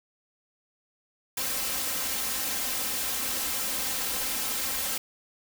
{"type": "noise with comb filter", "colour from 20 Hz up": "white", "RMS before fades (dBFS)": -30, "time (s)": [1.37, 4.98], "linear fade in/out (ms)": 5, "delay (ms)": 3.8, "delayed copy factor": 0.65, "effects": []}